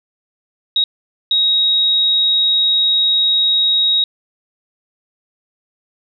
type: tone bursts at uneven times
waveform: sine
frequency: 3790 Hz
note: A#7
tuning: 28 cents sharp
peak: -11 dBFS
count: 2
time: 0.76-0.84 / 1.31-4.04 s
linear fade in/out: 2 ms
effects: none